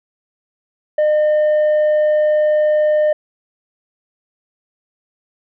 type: tone with tanh clipping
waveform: sine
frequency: 607 Hz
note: D#5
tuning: 43 cents flat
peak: -12 dBFS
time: 0.98-3.13 s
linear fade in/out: 5 ms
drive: 3 dB
effects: none